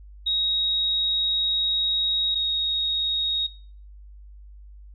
sine tone pair in turn, 3785 / 3757 Hz, A#7 / A#7, +26 / +13 cents, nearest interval unison, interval 13 cents, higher first, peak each -21 dBFS, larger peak neither, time 0.26-2.35 / 2.35-3.47 s, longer first, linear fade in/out 10 ms, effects noise-tail reverb RT60 0.5 s tail -23 dB re dry + added 50 Hz sine -42 dBFS peak until 4.94 s

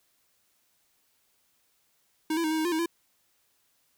square tone with pitch steps, 313.9 / 334.7 / 311.9 / 317.2 / 314.1 / 350.4 / 317.4 / 338.4 Hz, D#4 / E4 / D#4 / D#4 / D#4 / F4 / D#4 / E4, +15 / +26 / +4 / +33 / +16 / +6 / +35 / +45 cents, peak -26 dBFS, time 2.3-2.86 s, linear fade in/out 5 ms, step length 70 ms, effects white hiss -70 dBFS RMS until 3.97 s

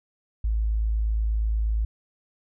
sine tone, 54.2 Hz, A1, 25 cents flat, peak -21 dBFS, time 0.44-1.85 s, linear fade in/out 5 ms, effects none

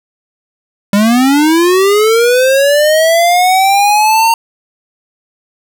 square linear sweep, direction up, 196.5 to 921 Hz, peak -7 dBFS, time 0.93-4.34 s, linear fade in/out 2 ms, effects none

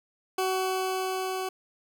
20% pulse tone with level ramp, 375.7 Hz, F#4, 26 cents sharp, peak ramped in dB -20 to -25 dBFS, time 0.38-1.49 s, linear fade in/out 5 ms, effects none

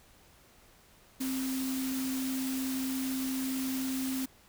sine tone in noise, 262.9 Hz, C4, 8 cents sharp, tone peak -31 dBFS, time 1.2-4.26 s, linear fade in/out 10 ms, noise white, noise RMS -40 dBFS, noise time 1.2-4.26 s, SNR +6 dB, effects pink hiss -60 dBFS RMS until 4.48 s

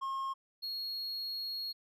triangle tone pair in turn, 1076 / 4304 Hz, C6 / C8, +48 / +48 cents, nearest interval 2 octaves, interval 2400 cents, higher second, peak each -32 / -35 dBFS, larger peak first, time 0.01-0.34 / 0.62-1.73 s, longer second, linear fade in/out 20 ms, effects none

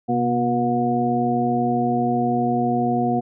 harmonic tone with a mistuned harmonic, 120.3 Hz, B2, 45 cents flat, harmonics 1 / 2 / 3 / 4 / 6, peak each -28 / -21 / -27 / -29 / -22 dBFS, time 0.08-3.21 s, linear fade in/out 20 ms, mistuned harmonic 1, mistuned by +110 cents, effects none

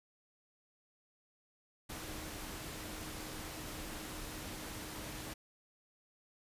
sine tone in noise, 311.1 Hz, D#4, in tune, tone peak -52 dBFS, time 1.89-5.34 s, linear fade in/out 10 ms, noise pink, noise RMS -45 dBFS, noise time 1.89-5.34 s, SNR -10 dB, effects resampled to 32000 Hz

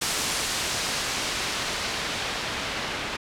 white noise with low-pass filter sweep, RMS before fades -29 dBFS, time 0.01-3.17 s, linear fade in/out 10 ms, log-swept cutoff 8000 to 2900 Hz, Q 0.72, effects none

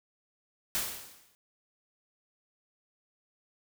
white noise with exponential decay, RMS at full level -29 dBFS, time 0.75-1.35 s, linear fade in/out 0 ms, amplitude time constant 130 ms, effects none

